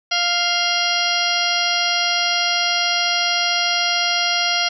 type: harmonic tone with a mistuned harmonic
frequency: 698.5 Hz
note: F5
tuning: in tune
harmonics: 1 / 2 / 3 / 4 / 5 / 6 / 7 / 8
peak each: -25 / -25 / -25 / -25 / -25 / -25 / -25 / -25 dBFS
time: 0.11-4.69 s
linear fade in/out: 10 ms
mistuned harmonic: 5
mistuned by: -120 cents
effects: none